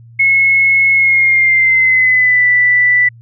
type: tone with pitch glide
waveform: sine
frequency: 2180 to 1976.1 Hz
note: C#7 to B6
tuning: -29 to 0 cents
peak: -7 dBFS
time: 0.19-3.09 s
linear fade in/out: 10 ms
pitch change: -171 cents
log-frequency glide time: 0.93-2.47 s
effects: added 116 Hz sine -36 dBFS peak until 3.21 s